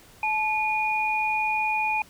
sine tone pair together, 865 / 2447 Hz, A5 / D#7, -30 / -29 cents, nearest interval octave + tritone, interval 1801 cents, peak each -25 dBFS, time 0.23-2.02 s, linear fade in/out 2 ms, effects pink hiss -52 dBFS RMS until 2.09 s

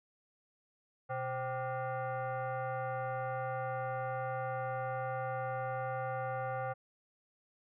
sine tone with frequency modulation, 125.1 Hz, B2, 23 cents sharp, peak -34 dBFS, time 1.09-6.74 s, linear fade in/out 20 ms, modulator 651 Hz, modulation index 1.7, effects none

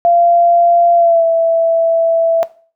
sine tone with pitch glide, 689 to 661.7 Hz, F5 to E5, -24 to +6 cents, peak -7 dBFS, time 0.05-2.43 s, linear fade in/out 0 ms, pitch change -70 cents, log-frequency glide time 0.94-1.24 s, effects noise-tail reverb RT60 0.4 s tail -18 dB re dry

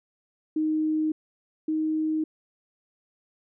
sine tone pair in turn, 311.1 / 312.8 Hz, D#4 / D#4, 0 / +9 cents, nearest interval unison, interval 9 cents, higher second, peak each -22 / -23 dBFS, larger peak first, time 0.56-1.12 / 1.68-2.24 s, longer neither, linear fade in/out 5 ms, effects none

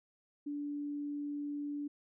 sine tone, 290.3 Hz, D4, 20 cents flat, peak -36 dBFS, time 0.46-1.88 s, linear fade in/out 10 ms, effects none

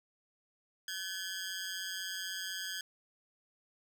15% pulse ring-modulated tone, 1622 Hz, G#6, 41 cents flat, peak -28 dBFS, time 0.88-2.81 s, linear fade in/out 2 ms, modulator 92 Hz, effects none

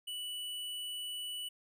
square tone, 2960 Hz, F#7, in tune, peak -39 dBFS, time 0.07-1.49 s, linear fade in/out 10 ms, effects none

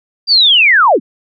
sine linear sweep, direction down, 4796 to 173.4 Hz, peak -5 dBFS, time 0.27-1 s, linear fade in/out 50 ms, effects none

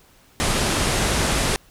pink low-pass noise, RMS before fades -21 dBFS, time 0.4-1.56 s, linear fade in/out 0 ms, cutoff 11000 Hz, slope 48 dB/octave, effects pink hiss -54 dBFS RMS until 1.7 s

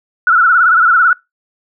sine tone with vibrato, 1396.9 Hz, F6, in tune, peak -6 dBFS, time 0.27-1.13 s, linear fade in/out 2 ms, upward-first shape sine, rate 18 Hz, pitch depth 110 cents each way, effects noise-tail reverb RT60 0.2 s tail -23 dB re dry

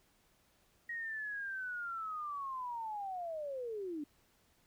sine linear sweep, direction down, 1893 to 281.9 Hz, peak -38 dBFS, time 0.89-4.04 s, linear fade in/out 5 ms, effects pink hiss -71 dBFS RMS until 4.66 s

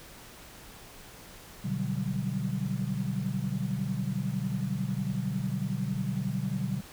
sine chord, G major seventh, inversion first, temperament equal, 123.47 / 146.83 / 185 / 196 Hz, B2 / D3 / F#3 / G3, 0 / 0 / 0 / 0 cents, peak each -34 dBFS, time 1.64-6.81 s, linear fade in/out 10 ms, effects pink hiss -49 dBFS RMS until 6.92 s

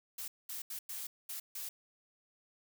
blue noise bursts at uneven times, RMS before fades -42 dBFS, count 6, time 0.18-0.28 / 0.49-0.62 / 0.7-0.79 / 0.89-1.07 / 1.29-1.4 / 1.55-1.69 s, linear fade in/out 5 ms, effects none

